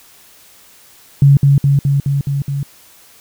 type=tone with echo; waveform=sine; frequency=140 Hz; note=C#3; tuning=18 cents sharp; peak=-4 dBFS; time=1.22-1.37 s; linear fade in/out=2 ms; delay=210 ms; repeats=6; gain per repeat=-2 dB; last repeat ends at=2.63 s; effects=white hiss -45 dBFS RMS until 3.2 s

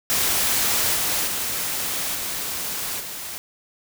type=noise with level steps; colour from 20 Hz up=white; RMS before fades=-21 / -23 / -26 / -28 / -33 dBFS; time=0.1-3.38 s; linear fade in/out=0 ms; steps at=0.94 / 1.26 / 2.14 / 2.99 s; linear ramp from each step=20 ms; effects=none

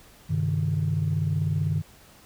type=tone cluster; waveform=sine; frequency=98.2 / 133.7 / 154 Hz; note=G2 / C3 / D#3; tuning=+4 / +38 / -17 cents; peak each=-26 / -29 / -24 dBFS; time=0.29-1.82 s; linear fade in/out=20 ms; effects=tanh soft clip ceiling -16 dBFS + pink hiss -53 dBFS RMS until 2.25 s

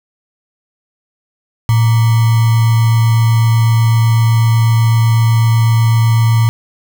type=tone with sample-and-hold; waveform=sine; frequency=113.5 Hz; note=A#2; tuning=46 cents flat; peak=-7 dBFS; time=1.69-6.49 s; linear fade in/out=0 ms; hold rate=1050 Hz; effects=none

